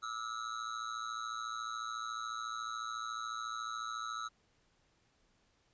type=tone with amplitude modulation; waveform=square; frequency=1300 Hz; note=E6; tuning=24 cents flat; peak=-35 dBFS; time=0.02-4.29 s; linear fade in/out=20 ms; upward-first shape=sine; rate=114 Hz; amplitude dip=90%; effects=pink hiss -73 dBFS RMS until 5.73 s + resampled to 16000 Hz